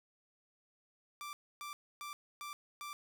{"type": "tone bursts", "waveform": "sawtooth", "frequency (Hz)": 1174.7, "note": "D6", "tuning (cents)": 0, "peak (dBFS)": -39, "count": 5, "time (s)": [1.21, 2.93], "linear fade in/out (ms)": 0, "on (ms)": 120, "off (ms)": 280, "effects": []}